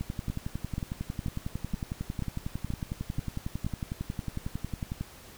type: two click trains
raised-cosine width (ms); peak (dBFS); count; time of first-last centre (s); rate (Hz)
5; -20 / -19; 56 / 8; 0.01-5.01 / 0.3-3.665; 11 / 2.08
effects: pink hiss -50 dBFS RMS until 5.37 s